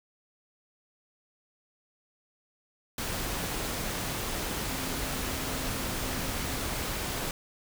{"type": "tone in noise", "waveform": "sine", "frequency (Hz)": 261.6, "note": "C4", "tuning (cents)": 0, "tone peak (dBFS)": -42, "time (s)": [4.69, 6.65], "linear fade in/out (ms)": 2, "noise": "pink", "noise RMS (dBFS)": -33, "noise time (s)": [2.98, 7.31], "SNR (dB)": -12, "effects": []}